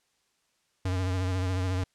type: tone with vibrato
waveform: square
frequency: 92.5 Hz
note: F#2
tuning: in tune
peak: -27 dBFS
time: 0.85-1.84 s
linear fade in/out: 5 ms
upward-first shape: sine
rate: 14 Hz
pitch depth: 43 cents each way
effects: white hiss -72 dBFS RMS until 1.94 s + low-pass 8000 Hz 12 dB/octave